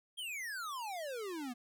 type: exponential sweep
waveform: square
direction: down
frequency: 3280 to 233.1 Hz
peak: -40 dBFS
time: 0.17-1.54 s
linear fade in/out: 20 ms
effects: none